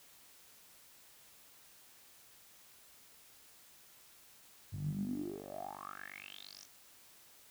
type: tone with band-pass filter sweep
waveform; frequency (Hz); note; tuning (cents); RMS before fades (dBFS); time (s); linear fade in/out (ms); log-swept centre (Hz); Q
10% pulse; 48.7; G1; -11; -43; 4.72-6.66; 20; 110 to 6200; 9.9
effects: white hiss -61 dBFS RMS until 7.5 s